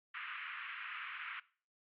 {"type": "band-pass noise", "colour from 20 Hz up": "pink", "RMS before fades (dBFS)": -45, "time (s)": [0.14, 1.4], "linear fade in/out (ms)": 5, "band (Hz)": [1200, 2800], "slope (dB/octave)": 48, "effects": ["noise-tail reverb RT60 0.4 s tail -19 dB re dry", "MP3 48 kbps"]}